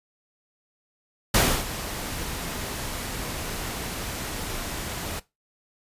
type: noise with ADSR envelope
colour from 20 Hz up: pink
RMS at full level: -18 dBFS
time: 1.34-5.2 s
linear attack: 6 ms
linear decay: 290 ms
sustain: -14 dB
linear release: 12 ms
effects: noise-tail reverb RT60 0.2 s tail -18 dB re dry + resampled to 32000 Hz